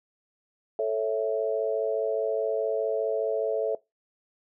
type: chord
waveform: sine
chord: A major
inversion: none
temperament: equal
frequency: 440 / 554.4 / 659.3 Hz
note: A4 / C#5 / E5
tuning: 0 / 0 / 0 cents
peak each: -27 / -30 / -28 dBFS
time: 0.79-3.75 s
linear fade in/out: 2 ms
effects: noise-tail reverb RT60 0.2 s tail -21 dB re dry